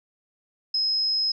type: tone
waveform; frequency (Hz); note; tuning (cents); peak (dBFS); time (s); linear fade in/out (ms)
sine; 5120; D#8; +49; -21; 0.74-1.32; 5
effects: none